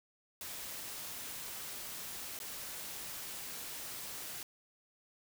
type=noise with dropouts; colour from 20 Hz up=white; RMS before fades=-44 dBFS; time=0.41-4.43 s; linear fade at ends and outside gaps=1 ms; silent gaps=2.39-2.401 s; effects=none